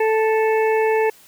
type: harmonic tone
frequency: 439.6 Hz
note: A4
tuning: 2 cents flat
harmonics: 1 / 2 / 4 / 5 / 6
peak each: -16 / -22 / -28 / -30 / -32 dBFS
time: 0-1.1 s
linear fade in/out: 5 ms
effects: white hiss -49 dBFS RMS until 1.27 s